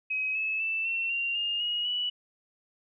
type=tone with pitch steps; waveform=sine; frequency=2539 / 2594 / 2650 / 2707 / 2766 / 2825 / 2886 / 2949 Hz; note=D#7 / E7 / E7 / E7 / F7 / F7 / F#7 / F#7; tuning=+34 / -28 / +9 / +45 / -17 / +19 / -44 / -6 cents; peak=-27 dBFS; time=0.1-2.1 s; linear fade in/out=10 ms; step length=250 ms; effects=none